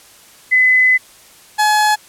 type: tone pair in turn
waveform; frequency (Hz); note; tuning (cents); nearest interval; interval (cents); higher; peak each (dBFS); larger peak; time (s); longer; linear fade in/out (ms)
sine / 30% pulse; 2018 / 848.5; B6 / G#5; +37 / +37; octave + minor third; 1500; first; -8; neither; 0.51-0.98 / 1.58-1.96; first; 20
effects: white hiss -44 dBFS RMS until 2.08 s + low-pass 12000 Hz 12 dB/octave